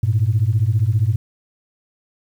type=beating tone pair; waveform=sine; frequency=100.8 / 115.8 Hz; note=G2 / A#2; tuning=+49 / -11 cents; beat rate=15 Hz; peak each=-16 / -16 dBFS; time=0.03-1.16 s; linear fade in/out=5 ms; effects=tanh soft clip ceiling -8 dBFS + 8-bit